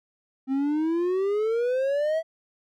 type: exponential sweep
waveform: triangle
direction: up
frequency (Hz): 261.2 to 659.3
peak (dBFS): -20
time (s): 0.47-2.23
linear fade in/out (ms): 50
effects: none